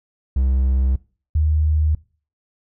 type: tone pair in turn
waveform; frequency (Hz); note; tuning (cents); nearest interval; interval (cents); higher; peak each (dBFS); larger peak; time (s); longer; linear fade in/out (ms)
triangle / sine; 65.41 / 76.93; C2 / D#2; 0 / -19; minor third; 281; second; -13 / -14; first; 0.36-0.96 / 1.35-1.95; neither; 5
effects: noise-tail reverb RT60 0.4 s tail -22 dB re dry